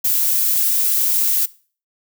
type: noise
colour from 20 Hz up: violet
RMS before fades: -17 dBFS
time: 0.04-1.46 s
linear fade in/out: 10 ms
effects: noise-tail reverb RT60 0.4 s tail -20 dB re dry